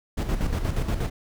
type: noise with tremolo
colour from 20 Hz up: brown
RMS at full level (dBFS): -23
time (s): 0.17-1.1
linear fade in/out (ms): 10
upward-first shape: square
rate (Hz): 8.4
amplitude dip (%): 55
effects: none